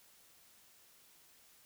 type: silence
effects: white hiss -64 dBFS RMS until 1.65 s